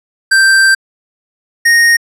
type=tone pair in turn; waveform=square; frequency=1568 / 1859.9 Hz; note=G6 / A#6; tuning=0 / -4 cents; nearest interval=minor third; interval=296 cents; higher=second; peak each=-6 dBFS; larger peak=neither; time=0.31-0.75 / 1.65-1.97 s; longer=first; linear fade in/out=10 ms; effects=low-pass 11000 Hz 12 dB/octave